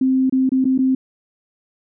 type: tone with dropouts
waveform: sine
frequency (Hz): 261.6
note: C4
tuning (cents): 0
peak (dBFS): -13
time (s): 0.01-0.95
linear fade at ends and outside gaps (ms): 5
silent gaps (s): 0.297-0.324 / 0.493-0.518 / 0.644-0.652 / 0.779-0.788
effects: none